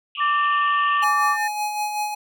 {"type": "band-pass noise", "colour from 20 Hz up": "white", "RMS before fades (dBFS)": -33, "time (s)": [0.15, 1.04], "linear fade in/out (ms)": 2, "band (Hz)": [2600, 3000], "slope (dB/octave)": 96}
{"type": "tone with pitch glide", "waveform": "sine", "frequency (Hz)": [1167, 1158.3], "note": ["D6", "D6"], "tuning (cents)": [-11, -24], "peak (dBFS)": -18, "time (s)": [0.17, 1.37], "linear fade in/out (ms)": 50, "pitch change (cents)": -13, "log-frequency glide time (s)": [0.31, 0.81]}
{"type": "tone", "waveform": "sine", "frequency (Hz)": 1800, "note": "A6", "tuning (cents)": 39, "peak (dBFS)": -24, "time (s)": [0.2, 1.48], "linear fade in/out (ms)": 10}
{"type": "tone with tremolo", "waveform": "square", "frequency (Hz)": 840, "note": "G#5", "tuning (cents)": 19, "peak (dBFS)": -22, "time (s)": [1.02, 2.15], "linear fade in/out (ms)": 10, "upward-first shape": "sine", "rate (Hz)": 5.3, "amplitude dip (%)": 45}
{"effects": []}